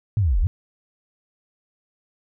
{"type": "linear two-way sweep", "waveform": "sine", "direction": "down then up", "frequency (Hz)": [114.1, 32.7, 114.1], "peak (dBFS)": -16, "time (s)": [0.17, 0.47], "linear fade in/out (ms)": 0, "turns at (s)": 0.41, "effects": []}